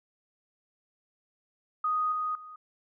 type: tone with level steps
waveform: sine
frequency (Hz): 1244.5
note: D#6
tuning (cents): 0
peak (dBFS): -25 / -28 / -43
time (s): 1.84-2.56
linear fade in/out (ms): 5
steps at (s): 2.12 / 2.35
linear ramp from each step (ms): 2
effects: none